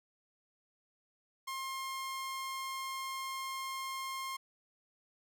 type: tone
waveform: sawtooth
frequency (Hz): 1065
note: C6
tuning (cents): +30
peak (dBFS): -34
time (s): 1.47-4.37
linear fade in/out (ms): 10
effects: none